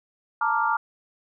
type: chord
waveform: sine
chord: Bb major seventh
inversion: third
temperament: equal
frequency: 880 / 932.3 / 1174.7 / 1396.9 Hz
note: A5 / Bb5 / D6 / F6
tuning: 0 / 0 / 0 / 0 cents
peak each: -26 dBFS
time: 0.41-0.77 s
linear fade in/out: 5 ms
effects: none